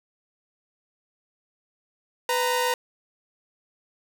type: tone pair together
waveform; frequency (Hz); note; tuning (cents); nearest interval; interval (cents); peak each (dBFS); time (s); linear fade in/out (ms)
sawtooth; 498.7 / 930; B4 / A#5; +17 / -4; major seventh; 1079; -21; 2.29-2.74; 2
effects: none